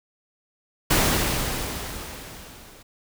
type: noise with level ramp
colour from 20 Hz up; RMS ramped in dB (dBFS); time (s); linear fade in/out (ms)
pink; -18 to -48; 0.9-2.83; 10
effects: none